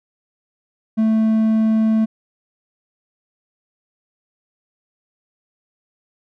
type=tone; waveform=triangle; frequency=220.3 Hz; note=A3; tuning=2 cents sharp; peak=-11 dBFS; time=0.97-2.06 s; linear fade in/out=20 ms; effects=none